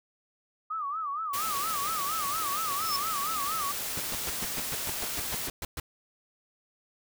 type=tone with vibrato; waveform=sine; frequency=1209 Hz; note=D6; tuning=50 cents sharp; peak=-30 dBFS; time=0.7-3.72 s; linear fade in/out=10 ms; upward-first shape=sine; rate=4.3 Hz; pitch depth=150 cents each way
type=noise; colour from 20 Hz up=white; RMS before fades=-34 dBFS; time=1.33-5.48 s; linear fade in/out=10 ms
type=tone with exponential growth; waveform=sine; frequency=5274 Hz; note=E8; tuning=in tune; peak=-26 dBFS; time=2.66-2.96 s; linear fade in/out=0 ms; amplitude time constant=65 ms
type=noise bursts; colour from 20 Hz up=pink; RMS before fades=-35 dBFS; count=13; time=3.97-5.8 s; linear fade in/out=2 ms; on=30 ms; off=120 ms
effects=none